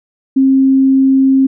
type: tone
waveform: sine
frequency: 267.3 Hz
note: C4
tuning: 37 cents sharp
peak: -6 dBFS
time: 0.36-1.47 s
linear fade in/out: 10 ms
effects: none